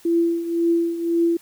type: tone with tremolo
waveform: sine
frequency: 337.3 Hz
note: E4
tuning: 40 cents sharp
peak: -14 dBFS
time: 0.05-1.37 s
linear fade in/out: 5 ms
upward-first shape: triangle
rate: 1.9 Hz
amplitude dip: 75%
effects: white hiss -51 dBFS RMS until 1.41 s